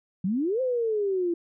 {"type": "exponential two-way sweep", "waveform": "sine", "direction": "up then down", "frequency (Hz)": [174.61, 527, 335.9], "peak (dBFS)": -23, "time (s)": [0.24, 1.34], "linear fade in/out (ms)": 5, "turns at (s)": 0.61, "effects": []}